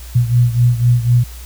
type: beating tone pair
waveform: sine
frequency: 119.8 / 123.8 Hz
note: A#2 / B2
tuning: +48 / +5 cents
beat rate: 4 Hz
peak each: -11 / -15 dBFS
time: 0.15-1.24 s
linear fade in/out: 10 ms
effects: added 60 Hz sine -30 dBFS peak until 1.45 s + white hiss -39 dBFS RMS until 1.45 s